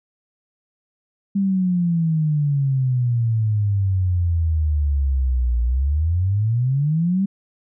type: exponential two-way sweep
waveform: sine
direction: down then up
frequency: 200 to 58.2 to 200 Hz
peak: -16 dBFS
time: 1.35-7.26 s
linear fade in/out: 10 ms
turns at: 5.62 s
effects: none